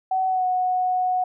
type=tone with pitch glide; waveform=sine; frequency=754 to 735.1 Hz; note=F#5 to F#5; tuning=+32 to -11 cents; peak=-19 dBFS; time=0.11-1.24 s; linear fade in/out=5 ms; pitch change=-43 cents; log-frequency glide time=0.28-0.45 s; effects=none